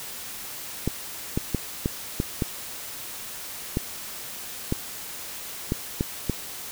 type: clicks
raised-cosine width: 3 ms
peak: -10 dBFS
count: 11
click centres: 0.876 / 1.375 / 1.547 / 1.859 / 2.201 / 2.422 / 3.771 / 4.724 / 5.721 / 6.009 / 6.297 s
effects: white hiss -37 dBFS RMS until 6.71 s